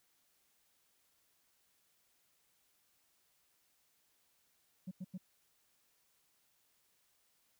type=tone bursts; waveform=sine; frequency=185 Hz; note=F#3; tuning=in tune; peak=-38 dBFS; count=3; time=4.87-5.179 s; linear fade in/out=10 ms; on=43 ms; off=90 ms; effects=tanh soft clip ceiling -39 dBFS + white hiss -75 dBFS RMS until 7.59 s